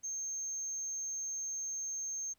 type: tone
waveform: sine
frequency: 6380 Hz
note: G8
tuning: 30 cents sharp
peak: -35 dBFS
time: 0.03-2.34 s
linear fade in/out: 20 ms
effects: tanh soft clip ceiling -32 dBFS + pink hiss -74 dBFS RMS until 2.38 s